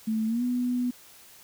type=tone with pitch glide; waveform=sine; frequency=220 to 246.9 Hz; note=A3 to B3; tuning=0 to 0 cents; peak=-24 dBFS; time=0.07-0.91 s; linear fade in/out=10 ms; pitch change=+200 cents; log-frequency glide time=0.27-0.43 s; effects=white hiss -52 dBFS RMS until 1.43 s